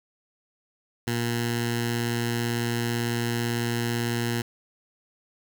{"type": "tone with notch filter", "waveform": "10% pulse", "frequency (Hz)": 118, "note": "A#2", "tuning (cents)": 22, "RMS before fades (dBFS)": -27, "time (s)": [1.07, 4.42], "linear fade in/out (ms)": 5, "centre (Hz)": 590, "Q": 0.95, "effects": ["8-bit"]}